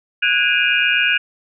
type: tone cluster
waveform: sine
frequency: 1471 / 1642 / 2404 / 2532 / 2825 Hz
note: F#6 / G#6 / D7 / D#7 / F7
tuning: -11 / -20 / +40 / +30 / +19 cents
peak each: -20 dBFS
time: 0.22-1.18 s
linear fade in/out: 10 ms
effects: none